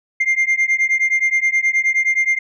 sine beating tone pair, 2100 / 2109.5 Hz, C7 / C7, +6 / +14 cents, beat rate 9.5 Hz, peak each -15 dBFS, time 0.2-2.39 s, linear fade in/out 10 ms, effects tanh soft clip ceiling -11 dBFS

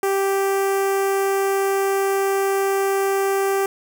sawtooth tone with notch filter, 391.4 Hz, G4, 3 cents flat, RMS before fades -20 dBFS, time 0.03-3.66 s, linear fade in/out 2 ms, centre 3900 Hz, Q 0.81, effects none

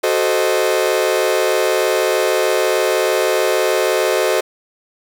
40% pulse chord, F# diminished seventh, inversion none, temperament equal with one note detuned, 373.6 / 440 / 523.3 / 622.3 Hz, F#4 / A4 / C5 / Eb5, +17 / 0 / 0 / 0 cents, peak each -19 dBFS, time 0.03-4.41 s, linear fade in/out 10 ms, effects none

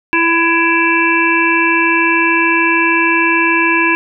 harmonic tone, 333.4 Hz, E4, 20 cents sharp, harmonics 1 / 3 / 5 / 7 / 8, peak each -16 / -16 / -16 / -16 / -16 dBFS, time 0.13-3.95 s, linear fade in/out 0 ms, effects none

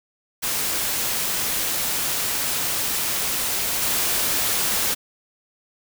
white noise with level steps, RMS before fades -24 / -22 dBFS, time 0.42-4.95 s, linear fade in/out 20 ms, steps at 3.82 s, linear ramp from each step 2 ms, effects none

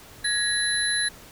sine tone cluster, 1676 / 1888 / 4004 / 10350 Hz, G#6 / A#6 / B7 / E9, +15 / +22 / +23 / -33 cents, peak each -26 / -32 / -26 / -28 dBFS, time 0.24-1.09 s, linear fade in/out 10 ms, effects pink hiss -47 dBFS RMS until 1.31 s

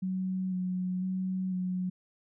sine tone with vibrato, 185 Hz, F#3, in tune, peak -29 dBFS, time 0.02-1.9 s, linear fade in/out 10 ms, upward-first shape square, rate 1 Hz, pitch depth 17 cents each way, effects none

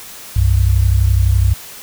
sine tone pair together, 64 / 95.89 Hz, C2 / G2, -38 / -38 cents, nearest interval perfect fifth, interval 700 cents, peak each -12 dBFS, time 0.36-1.54 s, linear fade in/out 5 ms, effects white hiss -34 dBFS RMS until 1.82 s

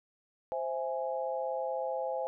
sine chord, C augmented, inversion none, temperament equal, 523.3 / 659.3 / 830.6 Hz, C5 / E5 / G#5, 0 / 0 / 0 cents, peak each -34 / -37 / -37 dBFS, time 0.52-2.27 s, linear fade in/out 0 ms, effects none

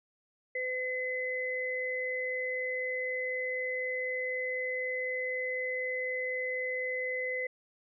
sine tone pair together, 507.8 / 2031 Hz, B4 / B6, +48 / +48 cents, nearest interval 2 octaves, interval 2400 cents, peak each -35 / -33 dBFS, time 0.55-7.47 s, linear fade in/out 5 ms, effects none

